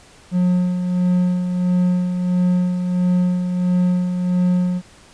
triangle tone with tremolo, 180 Hz, F#3, 47 cents flat, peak -11 dBFS, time 0.31-4.82 s, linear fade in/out 50 ms, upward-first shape sine, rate 1.5 Hz, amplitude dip 50%, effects pink hiss -47 dBFS RMS until 5.13 s + resampled to 22050 Hz

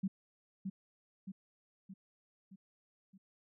sine tone with echo, 192.1 Hz, G3, 35 cents flat, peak -31 dBFS, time 0.03-0.08 s, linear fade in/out 10 ms, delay 620 ms, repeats 5, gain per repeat -5 dB, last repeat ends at 3.18 s, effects none

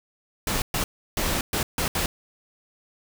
pink noise bursts at uneven times, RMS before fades -25 dBFS, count 6, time 0.47-0.62 / 0.74-0.84 / 1.17-1.41 / 1.53-1.63 / 1.78-1.88 / 1.95-2.06 s, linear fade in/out 2 ms, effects none

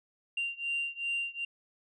sine beating tone pair, 2774 / 2776.6 Hz, F7 / F7, -12 / -11 cents, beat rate 2.6 Hz, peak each -33 / -34 dBFS, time 0.37-1.45 s, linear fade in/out 5 ms, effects tanh soft clip ceiling -26 dBFS

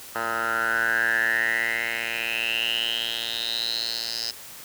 10% pulse tone with band-pass filter sweep, 115 Hz, A#2, 23 cents flat, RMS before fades -26 dBFS, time 0.15-4.31 s, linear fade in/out 5 ms, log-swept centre 1200 to 5000 Hz, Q 9.3, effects white hiss -42 dBFS RMS until 4.64 s

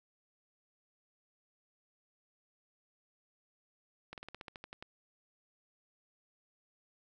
slowing click train, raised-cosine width 0.3 ms, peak -29 dBFS, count 11, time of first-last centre 4.13-4.825 s, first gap 48 ms, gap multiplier 1.08, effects none

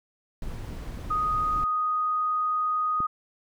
brown noise, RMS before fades -35 dBFS, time 0.42-1.64 s, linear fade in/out 2 ms
sine tone, 1244.5 Hz, D#6, in tune, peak -23 dBFS, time 1.1-3.07 s, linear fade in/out 10 ms
click, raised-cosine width 3 ms, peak -23 dBFS, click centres 3.004 s
effects none

